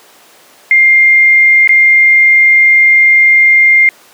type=tone with dropouts; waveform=sine; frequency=2110 Hz; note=C7; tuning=14 cents sharp; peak=-3 dBFS; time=0.71-3.89 s; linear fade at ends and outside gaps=1 ms; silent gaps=1.675-1.692 s; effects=pink hiss -41 dBFS RMS until 4.13 s + high-pass 400 Hz 12 dB/octave